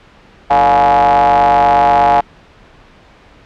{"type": "ring-modulated tone", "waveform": "square", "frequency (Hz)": 66.6, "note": "C2", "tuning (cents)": 31, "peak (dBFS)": -5, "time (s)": [0.5, 2.21], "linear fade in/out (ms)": 10, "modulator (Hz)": 775, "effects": ["pink hiss -43 dBFS RMS until 3.45 s", "low-pass 3000 Hz 12 dB/octave"]}